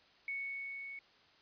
sine tone with level ramp, 2217 Hz, C#7, in tune, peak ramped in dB -36 to -44 dBFS, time 0.28-0.99 s, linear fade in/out 2 ms, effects white hiss -65 dBFS RMS until 1.41 s + resampled to 11025 Hz

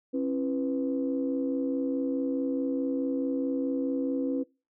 sine tone cluster, 270 / 334.7 / 496.5 Hz, C#4 / E4 / B4, -45 / +26 / +9 cents, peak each -27 / -35 / -32 dBFS, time 0.13-4.44 s, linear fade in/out 20 ms, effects noise-tail reverb RT60 0.3 s tail -24 dB re dry + tanh soft clip ceiling -17 dBFS

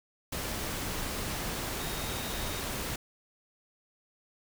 sine tone in noise, 3729 Hz, A#7, in tune, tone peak -45 dBFS, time 1.79-2.61 s, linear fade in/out 5 ms, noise pink, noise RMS -35 dBFS, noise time 0.32-2.96 s, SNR -13 dB, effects none

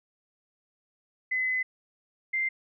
sine tone pair in turn, 2026 / 2090 Hz, B6 / C7, +44 / -2 cents, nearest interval minor second, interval 54 cents, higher second, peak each -25 dBFS, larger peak neither, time 1.31-1.63 / 2.33-2.49 s, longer first, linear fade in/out 10 ms, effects none

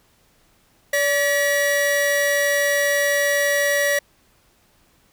45% pulse tone pair together, 573.8 / 1930 Hz, D5 / B6, -40 / -40 cents, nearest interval octave + major sixth, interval 2100 cents, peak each -20 dBFS, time 0.93-3.99 s, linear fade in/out 5 ms, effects pink hiss -59 dBFS RMS until 5.12 s

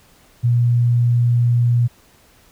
sine tone, 120 Hz, B2, 49 cents flat, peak -12 dBFS, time 0.43-1.88 s, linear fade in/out 20 ms, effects pink hiss -52 dBFS RMS until 2.51 s

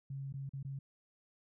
sine tone with dropouts, 136.9 Hz, C#3, 21 cents flat, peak -39 dBFS, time 0.1-0.79 s, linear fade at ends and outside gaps 5 ms, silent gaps 0.326-0.339 / 0.493-0.534 / 0.629-0.648 s, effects none

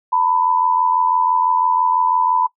sine tone pair together, 907 / 993 Hz, A#5 / B5, -48 / +9 cents, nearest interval major second, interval 157 cents, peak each -18 / -15 dBFS, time 0.12-2.47 s, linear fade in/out 10 ms, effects noise-tail reverb RT60 0.1 s tail -21 dB re dry

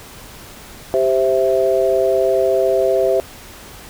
sine chord, C major, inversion second, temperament equal, 392 / 523.3 / 659.3 Hz, G4 / C5 / E5, 0 / 0 / 0 cents, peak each -17 dBFS, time 0.94-3.2 s, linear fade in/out 0 ms, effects pink hiss -38 dBFS RMS until 3.89 s

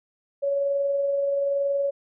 sine tone with amplitude modulation, 560 Hz, C#5, 18 cents sharp, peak -20 dBFS, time 0.42-1.91 s, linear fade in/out 20 ms, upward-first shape sine, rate 21.1 Hz, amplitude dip 25%, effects none

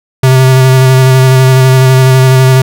square tone with vibrato, 130.5 Hz, C3, 4 cents flat, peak -3 dBFS, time 0.23-2.62 s, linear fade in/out 5 ms, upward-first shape square, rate 12 Hz, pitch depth 14 cents each way, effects none

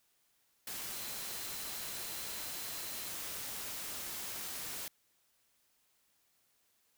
sine tone in noise, 4071 Hz, C8, 48 cents flat, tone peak -52 dBFS, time 0.93-3.09 s, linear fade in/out 2 ms, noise white, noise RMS -42 dBFS, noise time 0.67-4.88 s, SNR -13 dB, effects white hiss -74 dBFS RMS until 6.97 s

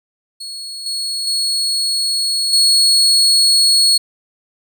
35% pulse tone with level steps, 4341 Hz, C#8, 37 cents flat, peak -25 / -18 / -14 / -8 dBFS, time 0.4-3.98 s, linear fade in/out 10 ms, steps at 0.86 / 1.27 / 2.53 s, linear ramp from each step 2 ms, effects none

